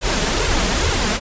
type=noise with flanger; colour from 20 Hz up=pink; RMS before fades=-18 dBFS; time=0.01-1.2 s; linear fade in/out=50 ms; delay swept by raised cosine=1.9 to 4.8 ms; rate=2.3 Hz; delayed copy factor=+0.6; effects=resampled to 16000 Hz